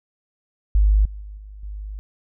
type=tone with level steps; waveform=sine; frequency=51.1 Hz; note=G#1; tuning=27 cents flat; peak=-12 / -31 / -33 / -36 / -29 dBFS; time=0.75-1.99 s; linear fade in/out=0 ms; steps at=1.05 / 1.21 / 1.37 / 1.63 s; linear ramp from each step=5 ms; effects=none